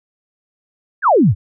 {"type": "exponential sweep", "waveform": "sine", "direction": "down", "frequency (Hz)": [1760, 78.4], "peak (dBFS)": -8, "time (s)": [1.02, 1.35], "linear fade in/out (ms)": 50, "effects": []}